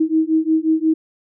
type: beating tone pair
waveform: sine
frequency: 315.4 / 321 Hz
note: D#4 / E4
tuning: +24 / -46 cents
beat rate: 5.6 Hz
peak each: -17 dBFS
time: 0-0.94 s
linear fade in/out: 10 ms
effects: none